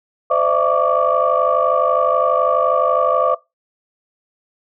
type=tone cluster; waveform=sine; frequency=516 / 600 / 667 / 1131 / 1183 Hz; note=C5 / D5 / E5 / C#6 / D6; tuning=-24 / +37 / +20 / +34 / +12 cents; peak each=-19 dBFS; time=0.3-3.35 s; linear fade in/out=10 ms; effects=noise-tail reverb RT60 0.2 s tail -19 dB re dry + tanh soft clip ceiling -3 dBFS